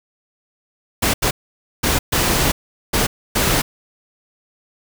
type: noise bursts at uneven times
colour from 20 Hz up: pink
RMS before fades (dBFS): -17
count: 6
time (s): 1.02-1.14 / 1.22-1.31 / 1.83-1.99 / 2.12-2.52 / 2.93-3.07 / 3.35-3.62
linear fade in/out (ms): 10
effects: none